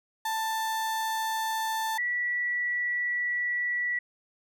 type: tone pair in turn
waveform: 35% pulse / sine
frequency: 886 / 1949.2 Hz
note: A5 / B6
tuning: +12 / -23 cents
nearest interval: octave + major second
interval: 1365 cents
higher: second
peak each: -26 dBFS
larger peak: neither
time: 0.25-1.98 / 1.98-3.99 s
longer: second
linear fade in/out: 5 ms
effects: none